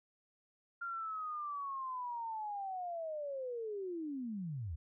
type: linear sweep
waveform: sine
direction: down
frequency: 1399 to 69.3 Hz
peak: -38 dBFS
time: 0.81-4.76 s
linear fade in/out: 10 ms
effects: none